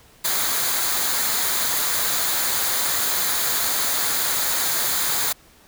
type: noise with comb filter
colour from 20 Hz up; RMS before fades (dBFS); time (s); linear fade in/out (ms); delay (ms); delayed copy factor
white; -22; 0.24-5.33; 10; 0.36; -0.5
effects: pink hiss -52 dBFS RMS until 5.67 s